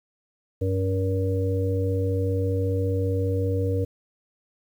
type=harmonic tone with a mistuned harmonic; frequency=94.8 Hz; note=F#2; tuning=43 cents sharp; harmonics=1 / 3 / 5 / 6; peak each=-23 / -31 / -27 / -38 dBFS; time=0.61-3.85 s; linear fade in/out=10 ms; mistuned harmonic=1; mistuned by=+31 cents; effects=9-bit